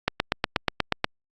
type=click train; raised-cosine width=0.3 ms; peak=-4 dBFS; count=9; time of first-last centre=0.08-1.044 s; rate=8.3 Hz; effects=Opus 48 kbps